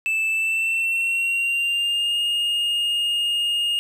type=tone with pitch glide; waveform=triangle; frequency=2637 to 2843 Hz; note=E7 to F7; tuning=0 to +30 cents; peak=-18 dBFS; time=0.06-3.79 s; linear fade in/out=0 ms; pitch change=+130 cents; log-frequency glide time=0.29-2.19 s; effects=none